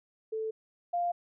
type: tone pair in turn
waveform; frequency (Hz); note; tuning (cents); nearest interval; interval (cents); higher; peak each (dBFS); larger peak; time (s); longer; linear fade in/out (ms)
sine; 440 / 698.5; A4 / F5; 0 / 0; minor sixth; 800; second; -31 / -27; second; 0.32-0.51 / 0.93-1.12; neither; 10
effects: none